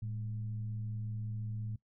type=tone with frequency modulation; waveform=sine; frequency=110 Hz; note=A2; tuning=in tune; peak=-36 dBFS; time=0.02-1.76 s; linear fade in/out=5 ms; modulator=94.4 Hz; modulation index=0.42; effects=noise-tail reverb RT60 0.1 s tail -19 dB re dry